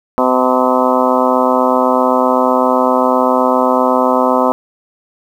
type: harmonic tone with a mistuned harmonic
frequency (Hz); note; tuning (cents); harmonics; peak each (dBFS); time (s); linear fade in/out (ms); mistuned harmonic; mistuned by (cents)
127.8; C3; -40; 2 / 3 / 4 / 5 / 6 / 7 / 8 / 9 / 10; -16 / -22 / -16 / -17 / -21 / -18 / -17 / -22 / -22; 0.18-4.52; 0; 9; -18
effects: 7-bit